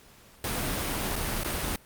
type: noise with dropouts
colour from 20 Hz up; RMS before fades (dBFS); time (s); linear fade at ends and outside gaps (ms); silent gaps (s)
pink; -30; 0.44-1.76; 2; 1.157-1.161 / 1.435-1.445
effects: pink hiss -55 dBFS RMS until 1.85 s + Opus 48 kbps